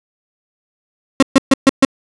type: tone bursts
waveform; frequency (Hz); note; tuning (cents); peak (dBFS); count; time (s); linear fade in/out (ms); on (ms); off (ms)
35% pulse; 269.2; C4; +49; -3; 5; 1.2-1.85; 2; 26; 130
effects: resampled to 22050 Hz + 7-bit